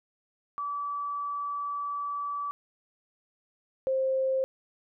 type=tone pair in turn; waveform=sine; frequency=1152 / 527.9 Hz; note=D6 / C5; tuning=-34 / +15 cents; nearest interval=octave + major second; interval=1351 cents; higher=first; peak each=-30 / -24 dBFS; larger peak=second; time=0.58-2.51 / 3.87-4.44 s; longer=first; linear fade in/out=0 ms; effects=none